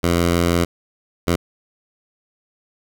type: tone bursts at uneven times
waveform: 10% pulse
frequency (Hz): 86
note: F2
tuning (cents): -26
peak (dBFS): -7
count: 2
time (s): 0.03-0.65 / 1.27-1.36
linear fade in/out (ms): 10
effects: none